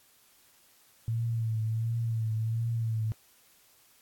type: tone with vibrato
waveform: sine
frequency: 113.2 Hz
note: A2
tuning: 50 cents sharp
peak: -27 dBFS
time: 1.08-3.12 s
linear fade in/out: 0 ms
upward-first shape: triangle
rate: 1.4 Hz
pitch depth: 54 cents each way
effects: white hiss -62 dBFS RMS until 4.01 s + AAC 64 kbps